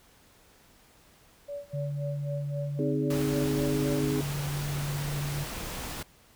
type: tone with tremolo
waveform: sine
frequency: 573 Hz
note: D5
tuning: 43 cents flat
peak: -33 dBFS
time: 1.48-4.01 s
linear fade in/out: 10 ms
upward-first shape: sine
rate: 3.8 Hz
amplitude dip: 95%
type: tone with pitch glide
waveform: sine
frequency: 143.1 to 144.01 Hz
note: D3 to D3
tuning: -45 to -34 cents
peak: -30 dBFS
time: 1.73-5.44 s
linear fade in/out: 10 ms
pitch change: +11 cents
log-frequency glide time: 4.26-4.8 s
type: chord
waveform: sine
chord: Ab major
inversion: first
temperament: just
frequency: 259.6 / 311.5 / 415.3 Hz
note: C4 / Eb4 / Ab4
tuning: -13 / +2 / 0 cents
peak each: -31 dBFS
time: 2.79-4.21 s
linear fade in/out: 2 ms
type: noise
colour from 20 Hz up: pink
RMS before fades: -37 dBFS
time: 3.1-6.03 s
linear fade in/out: 5 ms
effects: pink hiss -59 dBFS RMS until 6.35 s